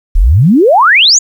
sine exponential sweep, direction up, 32.7 to 7190 Hz, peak -3 dBFS, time 0.15-1.19 s, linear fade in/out 10 ms, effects 7-bit

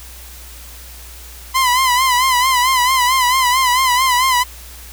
sawtooth tone with vibrato, 1017 Hz, C6, 50 cents flat, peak -8 dBFS, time 1.54-4.44 s, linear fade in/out 20 ms, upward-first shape sine, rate 4.5 Hz, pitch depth 76 cents each way, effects added 60 Hz sine -36 dBFS peak until 4.92 s + white hiss -38 dBFS RMS until 4.92 s

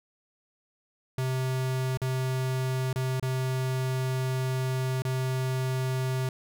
square tone with dropouts, 130 Hz, C3, 11 cents flat, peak -27 dBFS, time 1.18-6.29 s, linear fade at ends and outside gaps 2 ms, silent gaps 1.973-2.017 / 2.93-2.959 / 3.198-3.226 / 5.021-5.05 s, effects none

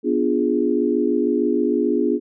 sine chord, B diminished seventh, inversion none, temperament equal, 246.9 / 293.7 / 349.2 / 415.3 Hz, B3 / D4 / F4 / Ab4, 0 / 0 / 0 / 0 cents, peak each -22 dBFS, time 0.03-2.2 s, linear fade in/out 50 ms, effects none

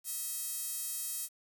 sawtooth tone with high-pass filter, 640 Hz, D#5, 49 cents sharp, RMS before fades -38 dBFS, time 0.04-1.29 s, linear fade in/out 50 ms, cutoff 9200 Hz, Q 1.1, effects 9-bit

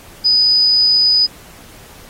sine tone, 4978 Hz, D#8, in tune, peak -9 dBFS, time 0.24-1.27 s, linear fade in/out 20 ms, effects pink hiss -41 dBFS RMS until 2.09 s + AAC 48 kbps

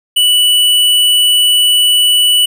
triangle tone with hard clipping, 2960 Hz, F#7, in tune, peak -8 dBFS, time 0.16-2.46 s, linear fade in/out 10 ms, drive 17 dB, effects none

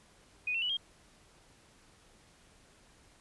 sine tone with pitch steps, 2482 / 2707 / 2952 / 3219 Hz, D#7 / E7 / F#7 / G7, -5 / +45 / -5 / +45 cents, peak -30 dBFS, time 0.47-0.77 s, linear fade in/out 5 ms, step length 75 ms, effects pink hiss -62 dBFS RMS until 3.2 s + resampled to 24000 Hz

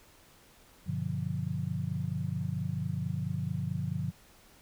sine chord, G dominant seventh, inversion none, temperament just, 98 / 122.5 / 147 / 176.4 Hz, G2 / B2 / D3 / F3, 0 / -14 / +2 / +18 cents, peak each -37 / -37 / -35 / -36 dBFS, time 0.86-4.12 s, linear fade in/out 20 ms, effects pink hiss -59 dBFS RMS until 4.61 s

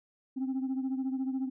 sine beating tone pair, 261.6 / 275.6 Hz, C4 / C#4, 0 / -10 cents, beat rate 14 Hz, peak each -29 / -35 dBFS, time 0.36-1.5 s, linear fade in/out 20 ms, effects tanh soft clip ceiling -27 dBFS

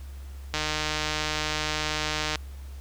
click train, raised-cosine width 0.2 ms, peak -10 dBFS, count 279, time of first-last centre 0.54-2.357 s, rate 153 Hz, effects added 68 Hz sine -37 dBFS peak until 2.8 s + pink hiss -54 dBFS RMS until 2.8 s

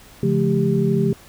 sine tone cluster, 140.5 / 172.7 / 214.8 / 394.9 Hz, C#3 / F3 / A3 / G4, +24 / -19 / -41 / +13 cents, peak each -21 dBFS, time 0.23-1.13 s, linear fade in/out 2 ms, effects pink hiss -46 dBFS RMS until 1.28 s

